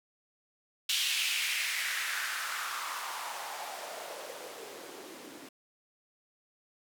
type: noise with band-pass filter sweep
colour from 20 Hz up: blue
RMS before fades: -36 dBFS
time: 0.89-5.49 s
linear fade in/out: 5 ms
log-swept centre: 3200 to 280 Hz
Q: 2.8
effects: none